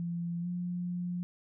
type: tone with pitch glide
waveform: sine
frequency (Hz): 171.2 to 177.03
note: F3 to F3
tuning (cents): -34 to +24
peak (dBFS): -32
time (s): 0-1.23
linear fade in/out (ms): 0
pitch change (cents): +58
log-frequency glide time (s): 0.41-0.47
effects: none